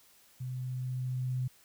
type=tone with level ramp; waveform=sine; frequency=127.5 Hz; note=C3; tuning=44 cents flat; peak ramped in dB=-35 to -29 dBFS; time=0.4-1.48 s; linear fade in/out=10 ms; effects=white hiss -62 dBFS RMS until 1.64 s